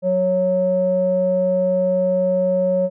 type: tone with low-pass filter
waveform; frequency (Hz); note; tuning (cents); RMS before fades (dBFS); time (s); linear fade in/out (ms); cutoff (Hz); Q
square; 184; F#3; -9; -18; 0.02-2.9; 50; 550; 7.8
effects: none